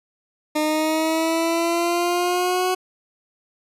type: linear sweep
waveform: 20% pulse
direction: up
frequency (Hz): 303.8 to 370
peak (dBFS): -14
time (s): 0.55-2.75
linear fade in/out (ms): 10
effects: resampled to 32000 Hz